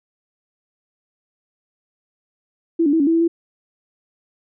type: tone with pitch steps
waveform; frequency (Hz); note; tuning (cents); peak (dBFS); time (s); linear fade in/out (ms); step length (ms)
sine; 332.4 / 286.7 / 325 / 281.8 / 328.5 / 331.1 / 336.2; E4 / D4 / E4 / C#4 / E4 / E4 / E4; +15 / -42 / -24 / +29 / -6 / +8 / +34; -13; 2.79-3.28; 10; 70
effects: none